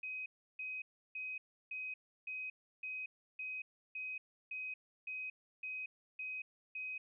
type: tone bursts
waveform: sine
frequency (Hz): 2520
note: D#7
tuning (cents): +21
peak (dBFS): -40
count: 13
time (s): 0.03-6.98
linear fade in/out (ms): 5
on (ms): 230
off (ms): 330
effects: none